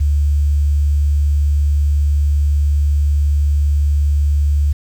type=tone; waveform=sine; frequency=72.7 Hz; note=D2; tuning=17 cents flat; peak=-11 dBFS; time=0-4.73 s; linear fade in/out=10 ms; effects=7-bit